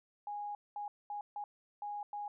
sine tone bursts at uneven times, 825 Hz, G#5, 12 cents flat, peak -38 dBFS, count 6, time 0.27-0.55 / 0.76-0.88 / 1.1-1.21 / 1.36-1.44 / 1.82-2.03 / 2.13-2.28 s, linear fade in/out 2 ms, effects none

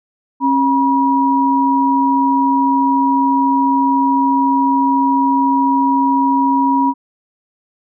sine tone pair together, 271.4 / 964 Hz, C#4 / B5, -36 / -42 cents, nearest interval octave + minor seventh, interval 2194 cents, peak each -14 / -13 dBFS, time 0.4-6.94 s, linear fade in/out 50 ms, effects none

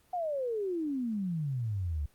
sine exponential sweep, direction down, 740 to 69.3 Hz, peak -30 dBFS, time 0.13-2.06 s, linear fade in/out 5 ms, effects pink hiss -66 dBFS RMS until 2.14 s + Opus 24 kbps

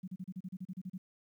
sine tone bursts, 185 Hz, F#3, in tune, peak -38 dBFS, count 12, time 0.03-0.98 s, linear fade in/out 10 ms, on 48 ms, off 34 ms, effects 12-bit

